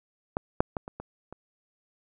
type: clicks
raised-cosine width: 1 ms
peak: -13 / -6 / -16 / -24 / -23 / -27 dBFS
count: 6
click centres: 0.369 / 0.605 / 0.768 / 0.879 / 1 / 1.326 s
effects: none